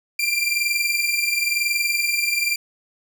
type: tone pair together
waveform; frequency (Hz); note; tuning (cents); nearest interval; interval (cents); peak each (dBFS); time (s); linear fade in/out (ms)
sawtooth; 2364 / 2385; D7 / D7; +11 / +26; unison; 15; -19; 0.19-2.56; 5
effects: none